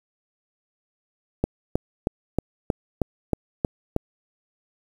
click train, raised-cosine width 2 ms, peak -7 dBFS, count 9, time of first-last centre 1.44-3.964 s, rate 3.17 Hz, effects 7-bit

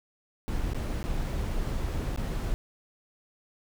brown noise with dropouts, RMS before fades -30 dBFS, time 0.48-2.54 s, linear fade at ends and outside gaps 0 ms, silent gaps 0.734-0.746 / 1.029-1.04 / 2.16-2.175 s, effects none

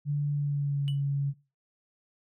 sine tone with pitch glide, 145.2 to 140.42 Hz, D3 to C#3, -19 to +23 cents, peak -25 dBFS, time 0.05-1.34 s, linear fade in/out 50 ms, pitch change -58 cents, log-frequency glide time 0.32-0.9 s
triangle tone with exponential decay, 2960 Hz, F#7, in tune, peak -34 dBFS, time 0.88-1.01 s, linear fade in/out 0 ms, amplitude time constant 28 ms
effects noise-tail reverb RT60 0.3 s tail -20 dB re dry

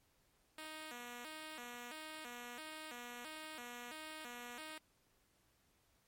5% pulse tone with vibrato, 274.7 Hz, C#4, 16 cents flat, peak -36 dBFS, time 0.58-4.78 s, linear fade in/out 2 ms, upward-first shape square, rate 1.5 Hz, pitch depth 220 cents each way, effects pink hiss -75 dBFS RMS until 6.07 s + MP3 64 kbps

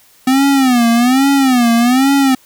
square tone with vibrato, 254.2 Hz, C4, 50 cents flat, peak -9 dBFS, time 0.27-2.35 s, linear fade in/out 5 ms, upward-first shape sine, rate 1.2 Hz, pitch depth 160 cents each way, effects white hiss -48 dBFS RMS until 2.45 s

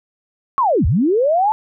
sine linear two-way sweep, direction down then up, 1141 to 58.9 to 888 Hz, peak -12 dBFS, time 0.58-1.52 s, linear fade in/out 0 ms, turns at 0.86 s, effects none

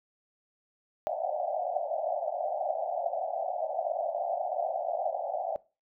white band-pass noise, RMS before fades -32 dBFS, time 1.07-5.56 s, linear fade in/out 0 ms, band 580 to 770 Hz, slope 96 dB/octave, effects noise-tail reverb RT60 0.3 s tail -20 dB re dry

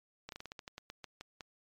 slowing click train, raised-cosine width 0.2 ms, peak -27 dBFS, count 13, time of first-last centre 0.29-1.408 s, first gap 32 ms, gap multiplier 1.18, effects MP3 96 kbps

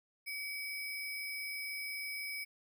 sine tone with sample-and-hold, 2273 Hz, C#7, 43 cents sharp, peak -38 dBFS, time 0.26-2.45 s, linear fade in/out 20 ms, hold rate 7350 Hz, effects none

